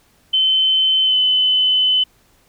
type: tone with pitch glide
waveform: sine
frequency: 3067 to 3027 Hz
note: G7 to F#7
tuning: -38 to +39 cents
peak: -12 dBFS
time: 0.33-2.04 s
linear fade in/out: 10 ms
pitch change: -23 cents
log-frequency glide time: 1.04-1.16 s
effects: pink hiss -56 dBFS RMS until 2.48 s